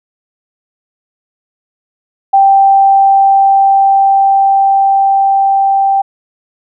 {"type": "tone with level ramp", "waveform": "sine", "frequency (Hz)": 784, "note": "G5", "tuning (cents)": 0, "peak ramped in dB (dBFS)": [-3, -7], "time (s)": [2.33, 6.02], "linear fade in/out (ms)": 10, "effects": []}